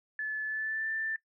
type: tone with pitch glide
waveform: sine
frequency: 1730 to 1774.5 Hz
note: A6 to A6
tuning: -30 to +14 cents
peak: -31 dBFS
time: 0.19-1.16 s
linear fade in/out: 2 ms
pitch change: +44 cents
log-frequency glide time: 0.45-0.89 s
effects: noise-tail reverb RT60 0.1 s tail -19 dB re dry